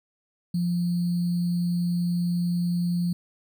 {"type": "tone with sample-and-hold", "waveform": "sine", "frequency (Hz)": 174.61, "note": "F3", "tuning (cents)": 0, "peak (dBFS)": -22, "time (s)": [0.54, 3.13], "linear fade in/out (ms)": 5, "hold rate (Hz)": 4410, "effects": []}